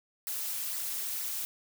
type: noise with flanger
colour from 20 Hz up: blue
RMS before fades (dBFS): -35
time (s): 0.27-1.45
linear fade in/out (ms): 0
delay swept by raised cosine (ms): 0.3 to 5.8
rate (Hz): 2.1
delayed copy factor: -0.5
effects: none